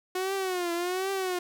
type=tone with vibrato; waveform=sawtooth; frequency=365 Hz; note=F#4; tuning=24 cents flat; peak=-24 dBFS; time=0.15-1.39 s; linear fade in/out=5 ms; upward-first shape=triangle; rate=1.3 Hz; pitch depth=130 cents each way; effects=none